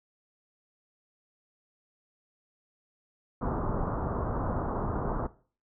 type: low-pass noise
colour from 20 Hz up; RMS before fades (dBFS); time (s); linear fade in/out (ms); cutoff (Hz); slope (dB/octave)
pink; -31; 3.41-5.27; 10; 1300; 48
effects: noise-tail reverb RT60 0.4 s tail -17 dB re dry